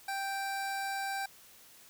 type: tone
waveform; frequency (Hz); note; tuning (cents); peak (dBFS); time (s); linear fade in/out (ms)
25% pulse; 784; G5; 0; -30; 0.08-1.26; 5
effects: white hiss -57 dBFS RMS until 1.89 s